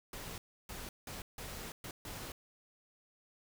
pink noise bursts at uneven times, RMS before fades -45 dBFS, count 6, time 0.13-0.38 / 0.69-0.89 / 1.07-1.22 / 1.38-1.72 / 1.84-1.91 / 2.05-2.32 s, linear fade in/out 2 ms, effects none

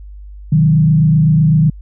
sine tone with frequency modulation, 155.56 Hz, D#3, in tune, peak -7 dBFS, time 0.52-1.7 s, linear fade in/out 5 ms, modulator 27.9 Hz, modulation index 0.73, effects added 50 Hz sine -30 dBFS peak until 1.81 s

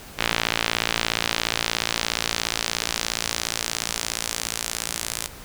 sawtooth tone with band-pass filter sweep, 57 Hz, A#1, 38 cents flat, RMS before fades -27 dBFS, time 0.18-5.28 s, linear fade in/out 20 ms, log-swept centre 2900 to 8900 Hz, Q 0.99, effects pink hiss -42 dBFS RMS until 5.44 s

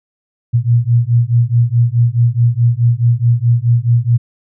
sine beating tone pair, 116.54 / 121.24 Hz, A#2 / B2, 0 / -32 cents, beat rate 4.7 Hz, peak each -12 dBFS, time 0.53-4.18 s, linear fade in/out 20 ms, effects none

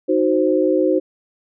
sine chord, C diminished, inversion first, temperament equal, 311.1 / 370 / 523.3 Hz, Eb4 / Gb4 / C5, 0 / 0 / 0 cents, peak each -18 dBFS, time 0.08-1 s, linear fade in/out 20 ms, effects none

